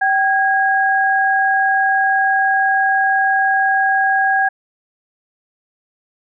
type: tone pair together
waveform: sine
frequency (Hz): 774 / 1640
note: G5 / G#6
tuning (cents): -22 / -22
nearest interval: octave + minor second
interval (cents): 1300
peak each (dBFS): -15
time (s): 0.01-4.49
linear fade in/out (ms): 10
effects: none